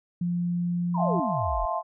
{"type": "tone", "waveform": "sine", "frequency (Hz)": 174.61, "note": "F3", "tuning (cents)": 0, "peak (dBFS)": -24, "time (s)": [0.21, 1.2], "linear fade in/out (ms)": 5}
{"type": "exponential sweep", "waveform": "sine", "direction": "down", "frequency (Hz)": [1046.5, 35.81], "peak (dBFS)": -28, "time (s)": [0.94, 1.66], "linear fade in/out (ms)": 10}
{"type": "chord", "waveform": "sine", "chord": "F major seventh", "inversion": "third", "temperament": "just", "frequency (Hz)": [654.8, 698.5, 873.1, 1047.7], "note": ["E5", "F5", "A5", "C6"], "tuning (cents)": [-12, 0, -14, 2], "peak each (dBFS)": [-31, -31, -32, -30], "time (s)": [0.96, 1.83], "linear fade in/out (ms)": 50}
{"effects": []}